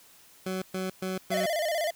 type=tone bursts; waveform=20% pulse; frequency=187.2 Hz; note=F#3; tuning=20 cents sharp; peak=-25 dBFS; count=4; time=0.46-1.46 s; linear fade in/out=5 ms; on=160 ms; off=120 ms
type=tone with vibrato; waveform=square; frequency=643 Hz; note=E5; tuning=43 cents flat; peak=-27 dBFS; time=1.31-1.91 s; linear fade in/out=10 ms; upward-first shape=square; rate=16 Hz; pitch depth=94 cents each way
effects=white hiss -56 dBFS RMS until 1.95 s